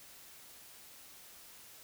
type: silence
effects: white hiss -55 dBFS RMS until 1.83 s